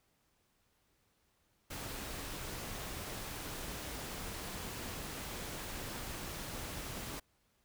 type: tone in noise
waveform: sine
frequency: 196 Hz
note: G3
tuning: in tune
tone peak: -51 dBFS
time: 4.29-4.66 s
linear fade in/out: 10 ms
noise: pink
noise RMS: -43 dBFS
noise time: 1.7-7.2 s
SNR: -11 dB
effects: pink hiss -75 dBFS RMS until 7.64 s